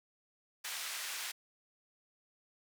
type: band-pass noise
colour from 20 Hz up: pink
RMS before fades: -41 dBFS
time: 0.64-1.32 s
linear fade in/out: 10 ms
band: 1600 to 14000 Hz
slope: 12 dB/octave
effects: none